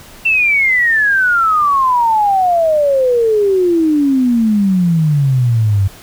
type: exponential sweep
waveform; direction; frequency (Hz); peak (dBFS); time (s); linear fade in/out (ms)
sine; down; 2708 to 94.9; -9; 0.25-5.88; 10
effects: pink hiss -38 dBFS RMS until 6.02 s